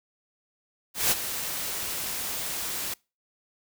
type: noise with ADSR envelope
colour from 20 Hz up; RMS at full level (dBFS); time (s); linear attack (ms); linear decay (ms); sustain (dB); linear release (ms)
white; -21; 0.94-2.94; 170; 30; -11; 6
effects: noise-tail reverb RT60 0.3 s tail -26 dB re dry